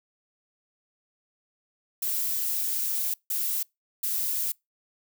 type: noise bursts at uneven times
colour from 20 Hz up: violet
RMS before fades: -28 dBFS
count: 3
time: 2.02-3.14 / 3.3-3.63 / 4.03-4.52 s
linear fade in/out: 5 ms
effects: noise-tail reverb RT60 0.2 s tail -26 dB re dry